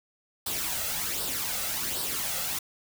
white noise with flanger, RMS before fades -31 dBFS, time 0.46-2.59 s, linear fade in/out 5 ms, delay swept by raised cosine 0.22 to 1.52 ms, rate 1.3 Hz, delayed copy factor +0.55, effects none

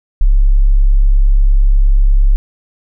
sine tone, 34.24 Hz, C#1, 20 cents flat, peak -5 dBFS, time 0.21-2.36 s, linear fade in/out 0 ms, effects none

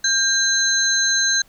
sine tone cluster, 1596 / 4054 / 6350 Hz, G6 / B7 / G8, +31 / +45 / +21 cents, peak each -20 dBFS, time 0.04-1.42 s, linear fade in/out 5 ms, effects pink hiss -55 dBFS RMS until 1.48 s

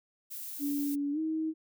violet noise, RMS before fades -41 dBFS, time 0.3-0.96 s, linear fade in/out 20 ms
sine tone with pitch glide, 285.6 to 316.9 Hz, D4 to D#4, -48 to +32 cents, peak -29 dBFS, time 0.59-1.54 s, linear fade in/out 50 ms, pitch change +180 cents, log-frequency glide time 1.12-1.19 s
effects none

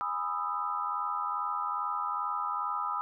sine chord, E major seventh, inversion first, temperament just, 824.1 / 988.9 / 1236.1 / 1318.5 Hz, G#5 / B5 / D#6 / E6, -14 / +2 / -12 / 0 cents, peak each -39 / -36 / -33 / -36 dBFS, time 0.01-3.01 s, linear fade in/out 0 ms, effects none

